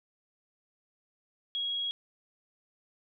sine tone, 3307 Hz, G#7, 8 cents flat, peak -30 dBFS, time 1.55-1.91 s, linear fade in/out 0 ms, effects none

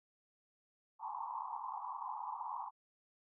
pink band-pass noise, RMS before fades -43 dBFS, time 0.99-2.71 s, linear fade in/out 50 ms, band 820 to 1100 Hz, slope 96 dB/octave, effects none

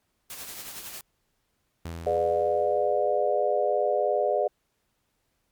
white noise with tremolo, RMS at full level -38 dBFS, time 0.3-1.01 s, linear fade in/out 2 ms, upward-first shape sine, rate 11 Hz, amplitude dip 40%
sawtooth tone with exponential decay, 83.4 Hz, E2, 21 cents sharp, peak -29 dBFS, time 1.85-3.74 s, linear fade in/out 5 ms, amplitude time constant 410 ms
sine chord, G# diminished seventh, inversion none, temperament just, 415.3 / 498.4 / 598 / 717.6 Hz, G#4 / B4 / D5 / F5, 0 / +16 / +31 / +47 cents, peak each -28 / -28 / -25 / -28 dBFS, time 2.06-4.48 s, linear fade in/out 10 ms
effects pink hiss -74 dBFS RMS until 5.51 s + MP3 96 kbps

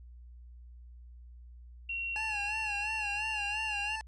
sine tone with pitch glide, 2738 to 2768 Hz, F7 to F7, -35 to -16 cents, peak -33 dBFS, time 1.89-3.96 s, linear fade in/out 5 ms, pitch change +19 cents, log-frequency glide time 2.94-3.33 s
25% pulse tone with vibrato, 845 Hz, G#5, 30 cents sharp, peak -33 dBFS, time 2.16-4.01 s, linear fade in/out 0 ms, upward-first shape sine, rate 2.9 Hz, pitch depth 71 cents each way
effects added 60 Hz sine -48 dBFS peak until 4.07 s + resampled to 22050 Hz

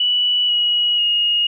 sine tone with pitch steps, 2953 / 2909 / 2866 Hz, F#7 / F#7 / F7, -4 / -30 / +44 cents, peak -14 dBFS, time 0-1.47 s, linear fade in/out 5 ms, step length 490 ms, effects none

